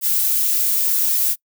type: noise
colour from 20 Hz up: violet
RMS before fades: -18 dBFS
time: 0.01-1.36 s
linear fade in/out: 50 ms
effects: noise-tail reverb RT60 0.1 s tail -25 dB re dry